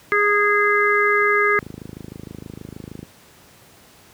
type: harmonic tone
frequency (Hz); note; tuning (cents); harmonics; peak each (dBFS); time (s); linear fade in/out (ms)
412.7; G#4; -11; 1 / 3 / 4 / 5; -20 / -20 / -20 / -20; 0.12-1.59; 0
type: click train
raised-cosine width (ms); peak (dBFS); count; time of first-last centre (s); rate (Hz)
3; -20; 39; 1.59-3.029; 26.4
effects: pink hiss -49 dBFS RMS until 4.13 s + high-pass 80 Hz 12 dB/octave